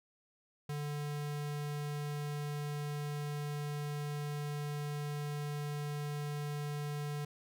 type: tone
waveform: square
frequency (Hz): 146.83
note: D3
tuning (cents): 0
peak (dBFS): -37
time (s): 0.69-7.25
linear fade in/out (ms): 5
effects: none